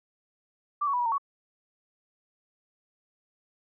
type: tone with pitch steps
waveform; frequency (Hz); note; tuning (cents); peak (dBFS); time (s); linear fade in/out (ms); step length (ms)
sine; 1173 / 1116 / 983 / 964 / 912 / 1119; D6 / C#6 / B5 / B5 / A#5 / C#6; -2 / +11 / -8 / -42 / -38 / +16; -24; 0.81-1.182; 10; 62
effects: none